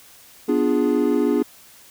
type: chord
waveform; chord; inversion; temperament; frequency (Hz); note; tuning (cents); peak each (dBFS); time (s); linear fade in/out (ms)
triangle; B diminished seventh; none; equal; 246.9 / 293.7 / 349.2 / 415.3; B3 / D4 / F4 / Ab4; 0 / 0 / 0 / 0; -20 / -19 / -22 / -20; 0.48-1.43; 10
effects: white hiss -48 dBFS RMS until 1.9 s